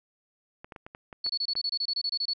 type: clicks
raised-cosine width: 0.5 ms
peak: -27 dBFS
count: 8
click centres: 0.645 / 0.722 / 0.762 / 0.865 / 0.949 / 1.128 / 1.264 / 1.554 s
type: tone bursts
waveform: sine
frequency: 4412 Hz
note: C#8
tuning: 9 cents flat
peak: -26 dBFS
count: 14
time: 1.24-2.335 s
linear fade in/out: 5 ms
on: 55 ms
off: 25 ms
effects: none